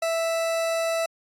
40% pulse tone, 659.3 Hz, E5, in tune, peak -22 dBFS, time 0.02-1.06 s, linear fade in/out 5 ms, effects low-pass 12000 Hz 12 dB/octave + AAC 64 kbps

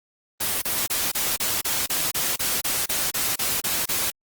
white noise bursts, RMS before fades -24 dBFS, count 15, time 0.4-4.106 s, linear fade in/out 10 ms, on 220 ms, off 29 ms, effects Opus 24 kbps

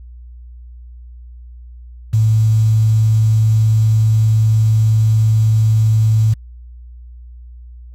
sine tone with quantisation, 110 Hz, A2, in tune, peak -9 dBFS, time 2.13-6.34 s, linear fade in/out 10 ms, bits 6, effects added 60 Hz sine -33 dBFS peak until 7.94 s + AAC 48 kbps

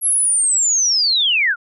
sine linear sweep, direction down, 11330 to 1332 Hz, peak -13 dBFS, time 0.01-1.56 s, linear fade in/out 50 ms, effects none

